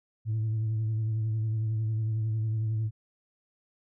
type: tone with vibrato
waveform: sine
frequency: 110 Hz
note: A2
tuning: in tune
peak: -24 dBFS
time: 0.25-2.91 s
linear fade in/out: 50 ms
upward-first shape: triangle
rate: 11 Hz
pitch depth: 42 cents each way
effects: tanh soft clip ceiling -24 dBFS